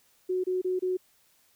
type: tone bursts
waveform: sine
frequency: 368.2 Hz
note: F#4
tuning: 8 cents flat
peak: -25 dBFS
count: 4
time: 0.29-0.971 s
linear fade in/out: 10 ms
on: 150 ms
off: 27 ms
effects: white hiss -65 dBFS RMS until 1.55 s